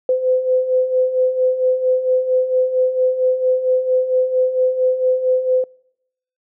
sine beating tone pair, 508 / 512.4 Hz, B4 / C5, +49 / -36 cents, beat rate 4.4 Hz, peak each -21 / -15 dBFS, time 0.09-5.64 s, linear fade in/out 2 ms, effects noise-tail reverb RT60 0.8 s tail -26 dB re dry

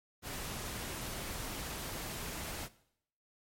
pink noise, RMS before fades -41 dBFS, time 0.22-2.69 s, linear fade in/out 50 ms, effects noise-tail reverb RT60 0.7 s tail -18 dB re dry + MP3 64 kbps

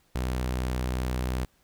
sawtooth tone, 62.8 Hz, B1, 30 cents sharp, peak -23 dBFS, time 0.15-1.45 s, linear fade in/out 5 ms, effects pink hiss -66 dBFS RMS until 1.63 s

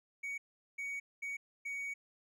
triangle tone bursts at uneven times, 2244 Hz, C#7, 21 cents sharp, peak -36 dBFS, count 4, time 0.23-0.38 / 0.78-1 / 1.22-1.37 / 1.65-1.94 s, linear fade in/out 10 ms, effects none

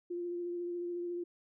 sine tone with vibrato, 349.2 Hz, F4, in tune, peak -35 dBFS, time 0.1-1.24 s, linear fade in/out 10 ms, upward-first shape triangle, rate 14 Hz, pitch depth 21 cents each way, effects none

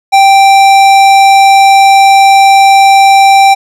sine tone with tanh clipping, 784 Hz, G5, in tune, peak -3 dBFS, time 0.12-3.55 s, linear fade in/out 20 ms, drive 18 dB, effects none

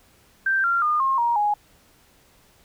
sine tone with pitch steps, 1568 / 1380.9 / 1216.1 / 1071 / 943.2 / 830.6 Hz, G6 / F6 / D#6 / C6 / A#5 / G#5, 0 / -20 / -40 / +40 / +20 / 0 cents, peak -18 dBFS, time 0.46-1.54 s, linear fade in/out 5 ms, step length 180 ms, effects pink hiss -57 dBFS RMS until 2.64 s

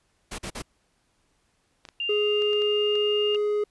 pink noise bursts, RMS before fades -34 dBFS, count 3, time 0.31-0.623 s, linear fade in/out 10 ms, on 75 ms, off 44 ms
clicks, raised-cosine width 0.2 ms, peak -25 dBFS, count 7, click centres 1.852 / 1.888 / 2.421 / 2.532 / 2.62 / 2.955 / 3.347 s
sine tone with pitch glide, 2794 to 2820 Hz, F7 to F7, 0 to +16 cents, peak -26 dBFS, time 2-3.36 s, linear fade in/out 2 ms, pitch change +16 cents, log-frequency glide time 2.16-2.99 s
triangle tone, 417.5 Hz, G#4, 9 cents sharp, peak -20 dBFS, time 2.09-3.64 s, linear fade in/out 5 ms
effects pink hiss -69 dBFS RMS until 3.7 s + resampled to 24000 Hz

